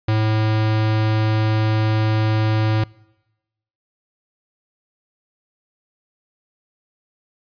square tone, 108.9 Hz, A2, 17 cents flat, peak -16 dBFS, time 0.08-2.84 s, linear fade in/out 5 ms, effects noise-tail reverb RT60 1.0 s tail -24 dB re dry + resampled to 11025 Hz

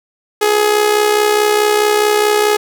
sawtooth tone with amplitude modulation, 420.1 Hz, G#4, 20 cents sharp, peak -4 dBFS, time 0.41-2.57 s, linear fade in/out 10 ms, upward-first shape sine, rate 64.7 Hz, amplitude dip 55%, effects none

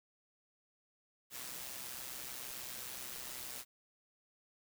white noise with amplitude modulation, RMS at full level -43 dBFS, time 1.3-3.65 s, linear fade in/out 50 ms, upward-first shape sine, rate 127 Hz, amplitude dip 55%, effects none

